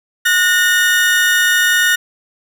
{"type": "tone pair together", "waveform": "35% pulse", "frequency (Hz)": [1457, 1831.4], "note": ["F#6", "A#6"], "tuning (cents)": [-27, -31], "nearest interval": "major third", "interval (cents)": 396, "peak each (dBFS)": -12, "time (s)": [0.25, 1.96], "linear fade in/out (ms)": 10, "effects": []}